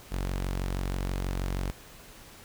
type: tone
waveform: sawtooth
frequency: 46.25 Hz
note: F#1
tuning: in tune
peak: -25 dBFS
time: 0.11-1.72 s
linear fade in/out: 20 ms
effects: pink hiss -50 dBFS RMS until 2.44 s